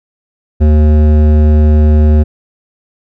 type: tone with hard clipping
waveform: sine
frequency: 75.9 Hz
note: D#2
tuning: 42 cents flat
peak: -6 dBFS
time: 0.6-2.24 s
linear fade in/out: 20 ms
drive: 13 dB
effects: none